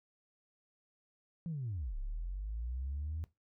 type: linear two-way sweep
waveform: sine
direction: down then up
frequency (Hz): 174.7 to 32.11 to 82.2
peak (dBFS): -35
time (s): 1.46-3.24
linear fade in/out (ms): 0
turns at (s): 1.97
effects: noise-tail reverb RT60 0.2 s tail -19 dB re dry + tanh soft clip ceiling -32 dBFS